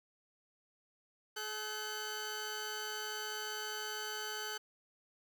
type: tone pair together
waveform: 15% pulse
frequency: 426.1 / 1518.4 Hz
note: G#4 / F#6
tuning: +44 / +44 cents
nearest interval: octave + minor seventh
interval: 2200 cents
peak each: -37 / -34 dBFS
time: 1.36-4.58 s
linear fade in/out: 10 ms
effects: none